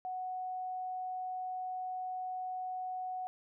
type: tone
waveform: sine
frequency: 740 Hz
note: F#5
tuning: in tune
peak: -36 dBFS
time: 0.05-3.27 s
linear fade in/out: 0 ms
effects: none